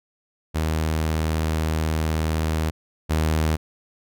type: tone pair in turn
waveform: sawtooth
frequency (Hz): 79 / 78.66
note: D#2 / D#2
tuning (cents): +27 / +19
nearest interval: unison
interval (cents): 8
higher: first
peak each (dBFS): -17 / -15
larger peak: second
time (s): 0.54-2.71 / 3.09-3.57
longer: first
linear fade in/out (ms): 20
effects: none